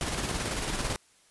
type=noise with tremolo; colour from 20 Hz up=pink; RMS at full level=-30 dBFS; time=0.01-0.96 s; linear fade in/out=0 ms; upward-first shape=square; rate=18 Hz; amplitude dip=35%; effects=white hiss -62 dBFS RMS until 1.3 s + resampled to 24000 Hz